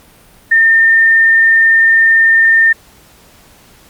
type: tone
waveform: sine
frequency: 1811 Hz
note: A6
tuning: 49 cents sharp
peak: -5 dBFS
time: 0.51-2.73 s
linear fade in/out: 10 ms
effects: pink hiss -44 dBFS RMS until 3.89 s + Opus 48 kbps